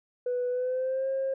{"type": "tone with pitch glide", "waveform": "sine", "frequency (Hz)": [493.9, 535.5], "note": ["B4", "C5"], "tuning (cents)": [0, 40], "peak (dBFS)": -25, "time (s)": [0.26, 1.34], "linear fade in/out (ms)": 5, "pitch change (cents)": 140, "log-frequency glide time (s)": [0.49, 1.08], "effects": ["tanh soft clip ceiling -23 dBFS"]}